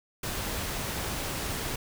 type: noise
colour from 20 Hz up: pink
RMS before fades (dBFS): -33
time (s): 0.23-1.76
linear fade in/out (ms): 5
effects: none